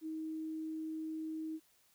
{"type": "tone", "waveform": "sine", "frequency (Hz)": 316.4, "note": "D#4", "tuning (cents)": 29, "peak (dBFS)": -38, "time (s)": [0.01, 1.6], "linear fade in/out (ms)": 50, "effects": ["white hiss -70 dBFS RMS until 1.94 s"]}